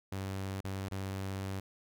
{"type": "tone with dropouts", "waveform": "sawtooth", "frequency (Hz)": 96.5, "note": "G2", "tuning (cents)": -27, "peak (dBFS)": -32, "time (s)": [0.12, 1.6], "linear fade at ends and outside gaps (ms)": 5, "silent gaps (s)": [[0.607, 0.644], [0.886, 0.912]], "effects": []}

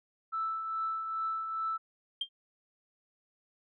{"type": "tone with tremolo", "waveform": "sine", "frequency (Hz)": 1318.5, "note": "E6", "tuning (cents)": 0, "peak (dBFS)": -29, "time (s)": [0.32, 1.78], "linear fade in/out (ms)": 20, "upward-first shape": "triangle", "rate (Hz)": 2.4, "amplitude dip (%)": 50}
{"type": "tone with exponential decay", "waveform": "sine", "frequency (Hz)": 3183, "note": "G7", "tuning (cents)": 26, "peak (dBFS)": -26, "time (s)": [2.21, 2.29], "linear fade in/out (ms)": 5, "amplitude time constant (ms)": 16}
{"effects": ["tanh soft clip ceiling -24 dBFS"]}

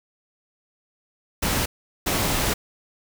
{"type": "noise bursts at uneven times", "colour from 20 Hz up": "pink", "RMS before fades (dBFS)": -23, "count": 2, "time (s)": [[1.42, 1.66], [2.06, 2.54]], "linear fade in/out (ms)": 10, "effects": []}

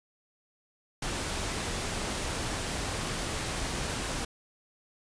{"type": "noise", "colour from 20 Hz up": "pink", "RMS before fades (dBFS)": -33, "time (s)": [1.02, 4.25], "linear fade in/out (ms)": 5, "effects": ["resampled to 22050 Hz"]}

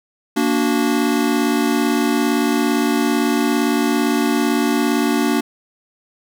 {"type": "chord", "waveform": "square", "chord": "Bb augmented", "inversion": "none", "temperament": "equal with one note detuned", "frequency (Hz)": [233.1, 290.8, 370], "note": ["Bb3", "D4", "F#4"], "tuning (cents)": [0, -17, 0], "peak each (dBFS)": [-20, -19, -23], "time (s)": [0.36, 5.41], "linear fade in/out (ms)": 10, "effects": []}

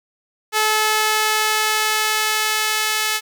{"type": "tone with high-pass filter sweep", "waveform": "sawtooth", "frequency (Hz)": 431.7, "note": "A4", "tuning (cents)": -33, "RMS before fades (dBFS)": -19, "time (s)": [0.52, 3.21], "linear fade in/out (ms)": 50, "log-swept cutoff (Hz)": [910, 1800], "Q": 0.72, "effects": []}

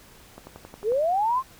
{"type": "click train", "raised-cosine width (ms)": 1, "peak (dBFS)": -26, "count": 7, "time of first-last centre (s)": [0.38, 0.921], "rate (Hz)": 11.1}
{"type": "linear sweep", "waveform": "sine", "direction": "up", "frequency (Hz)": [392, 1081], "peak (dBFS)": -20, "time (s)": [0.83, 1.43], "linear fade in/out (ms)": 50}
{"effects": ["pink hiss -51 dBFS RMS until 1.59 s"]}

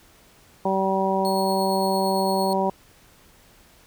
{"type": "harmonic tone", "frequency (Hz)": 192.2, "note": "G3", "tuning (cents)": -34, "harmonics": [1, 2, 3, 4, 5], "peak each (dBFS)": [-26, -26, -26, -26, -26], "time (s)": [0.65, 2.7], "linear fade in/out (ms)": 5}
{"type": "tone with tremolo", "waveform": "sawtooth", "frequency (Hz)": 4326, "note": "C#8", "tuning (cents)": -43, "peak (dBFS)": -27, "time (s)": [1.25, 2.53], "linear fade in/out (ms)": 0, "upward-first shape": "triangle", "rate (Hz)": 8.8, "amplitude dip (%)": 40}
{"effects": ["pink hiss -54 dBFS RMS until 3.86 s"]}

